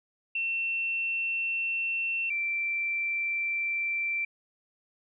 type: tone pair in turn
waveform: sine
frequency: 2700 / 2346 Hz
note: E7 / D7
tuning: +41 / -2 cents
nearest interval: major second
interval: 243 cents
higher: first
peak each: -27 dBFS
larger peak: neither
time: 0.35-2.3 / 2.3-4.25 s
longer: neither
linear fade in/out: 5 ms
effects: none